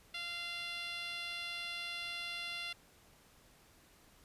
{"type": "tone with band-pass filter", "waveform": "10% pulse", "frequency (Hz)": 692, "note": "F5", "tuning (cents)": -16, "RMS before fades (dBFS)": -42, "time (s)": [0.14, 2.73], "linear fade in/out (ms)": 5, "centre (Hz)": 3200, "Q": 1.2, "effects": ["pink hiss -64 dBFS RMS until 4.24 s", "resampled to 32000 Hz"]}